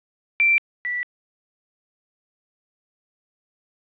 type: tone pair in turn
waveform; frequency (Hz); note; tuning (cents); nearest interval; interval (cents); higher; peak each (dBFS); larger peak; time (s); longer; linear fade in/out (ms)
sine; 2349 / 1960; D7 / B6; 0 / -14; minor third; 314; first; -14 / -23; first; 0.4-0.58 / 0.85-1.03; neither; 0
effects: resampled to 8000 Hz + 9-bit